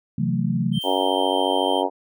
sine chord, F# half-diminished seventh, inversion second, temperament just, 133.2 / 166.5 / 185 / 222 Hz, C3 / E3 / F#3 / A3, +31 / +18 / 0 / +16 cents, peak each -25 dBFS, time 0.18-0.79 s, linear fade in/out 5 ms
triangle tone, 3136 Hz, G7, in tune, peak -26 dBFS, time 0.72-1.84 s, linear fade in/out 50 ms
violet noise with exponential decay, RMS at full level -43 dBFS, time 0.81-1.6 s, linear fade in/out 2 ms, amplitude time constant 170 ms
harmonic tone, 93.9 Hz, F#2, 26 cents sharp, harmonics 3 / 4 / 5 / 6 / 7 / 8 / 9 / 10, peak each -27 / -27 / -27 / -27 / -27 / -27 / -27 / -27 dBFS, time 0.83-1.9 s, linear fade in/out 50 ms
effects none

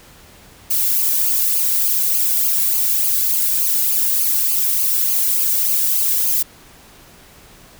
violet noise with flanger, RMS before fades -17 dBFS, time 0.7-6.43 s, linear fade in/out 10 ms, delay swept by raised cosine 0.53 to 1.63 ms, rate 3.4 Hz, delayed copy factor -0.8, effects pink hiss -45 dBFS RMS until 7.79 s

